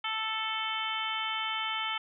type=harmonic tone; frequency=440 Hz; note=A4; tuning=in tune; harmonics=2 / 3 / 4 / 5 / 6 / 7 / 8; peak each=-38 / -36 / -43 / -37 / -43 / -35 / -43 dBFS; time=0.04-1.98 s; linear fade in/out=5 ms; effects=none